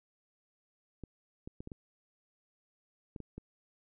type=clicks; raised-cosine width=3 ms; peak=-30 dBFS; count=8; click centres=1.037 / 1.475 / 1.605 / 1.674 / 1.718 / 3.162 / 3.203 / 3.38 s; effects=none